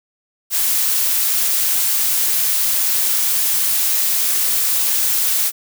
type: noise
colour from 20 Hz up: blue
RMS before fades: -17 dBFS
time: 0.5-5.52 s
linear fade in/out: 50 ms
effects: none